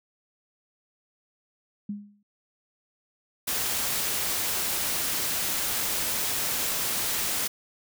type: tone with exponential decay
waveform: sine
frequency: 205 Hz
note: G#3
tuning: 22 cents flat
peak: -27 dBFS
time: 1.89-2.23 s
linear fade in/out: 5 ms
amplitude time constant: 72 ms
type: noise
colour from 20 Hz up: white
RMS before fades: -28 dBFS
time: 3.47-7.48 s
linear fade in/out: 10 ms
effects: none